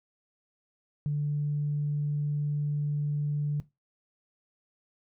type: tone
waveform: sine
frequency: 146.83 Hz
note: D3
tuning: in tune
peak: -25 dBFS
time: 1.06-3.6 s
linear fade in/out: 0 ms
effects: noise-tail reverb RT60 0.2 s tail -17 dB re dry + tanh soft clip ceiling -21 dBFS